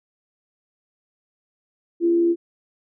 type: tone with frequency modulation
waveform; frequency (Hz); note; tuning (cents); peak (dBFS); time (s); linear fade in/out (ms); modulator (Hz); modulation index
sine; 340.6; F4; -43; -15; 2-2.36; 50; 73.5; 0.22
effects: none